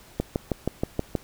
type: click train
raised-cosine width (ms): 2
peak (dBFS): -10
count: 7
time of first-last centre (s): 0.2-1.152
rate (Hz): 6.3
effects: pink hiss -51 dBFS RMS until 1.23 s